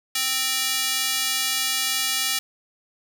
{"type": "tone with high-pass filter", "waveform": "square", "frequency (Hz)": 261.6, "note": "C4", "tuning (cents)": 0, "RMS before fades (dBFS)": -24, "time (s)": [0.15, 2.39], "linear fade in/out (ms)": 5, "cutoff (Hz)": 3000, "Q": 0.79, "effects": []}